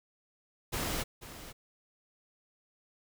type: noise with echo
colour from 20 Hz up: pink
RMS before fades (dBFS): -34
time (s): 0.72-1.04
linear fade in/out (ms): 20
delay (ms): 490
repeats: 1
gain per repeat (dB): -13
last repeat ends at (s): 1.53
effects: none